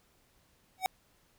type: tone with exponential growth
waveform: square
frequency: 752 Hz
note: F#5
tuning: 28 cents sharp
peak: -23 dBFS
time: 0.78-0.86 s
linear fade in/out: 0 ms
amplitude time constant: 16 ms
effects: pink hiss -68 dBFS RMS until 1.38 s